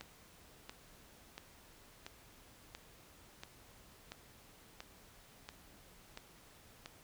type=click train; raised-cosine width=0.2 ms; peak=-28 dBFS; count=11; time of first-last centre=0.01-6.859 s; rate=1.46 Hz; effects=pink hiss -61 dBFS RMS until 7.03 s